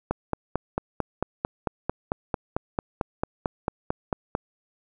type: click train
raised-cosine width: 1 ms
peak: -10 dBFS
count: 20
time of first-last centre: 0.11-4.351 s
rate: 4.48 Hz
effects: none